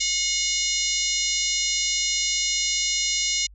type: harmonic tone with a mistuned harmonic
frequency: 725 Hz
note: F#5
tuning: 35 cents flat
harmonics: 3 / 4 / 5 / 6 / 7 / 8 / 9 / 10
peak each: -30 / -30 / -30 / -30 / -30 / -30 / -30 / -30 dBFS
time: 0-3.47 s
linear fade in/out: 10 ms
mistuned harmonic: 6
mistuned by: -72 cents
effects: added 50 Hz sine -45 dBFS peak until 3.54 s